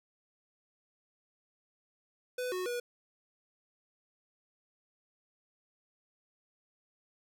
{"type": "tone with pitch steps", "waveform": "square", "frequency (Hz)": [499.3, 366.9, 484.5], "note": ["B4", "F#4", "B4"], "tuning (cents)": [19, -15, -33], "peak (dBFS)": -34, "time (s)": [2.38, 2.8], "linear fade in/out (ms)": 5, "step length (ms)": 140, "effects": []}